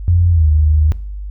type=tone with pitch glide; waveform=sine; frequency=87.1 to 76.71 Hz; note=F2 to D#2; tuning=-4 to -24 cents; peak=-8 dBFS; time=0.08-0.92 s; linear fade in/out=0 ms; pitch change=-220 cents; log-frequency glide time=0.31-0.46 s; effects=noise-tail reverb RT60 0.6 s tail -20 dB re dry + added 50 Hz sine -23 dBFS peak until 1.3 s